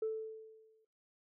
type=tone with exponential decay; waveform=sine; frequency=440 Hz; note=A4; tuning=in tune; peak=-30 dBFS; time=0.02-0.85 s; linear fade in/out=5 ms; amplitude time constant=180 ms; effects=noise-tail reverb RT60 0.5 s tail -19 dB re dry + tanh soft clip ceiling -29 dBFS